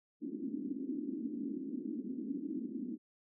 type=band-pass noise; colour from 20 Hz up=white; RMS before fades=-40 dBFS; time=0.2-2.98 s; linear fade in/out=50 ms; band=230 to 300 Hz; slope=48 dB/octave; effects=none